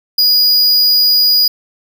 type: tone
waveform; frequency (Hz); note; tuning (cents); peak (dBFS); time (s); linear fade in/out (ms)
square; 4905; D#8; -26; -8; 0.18-1.48; 5
effects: none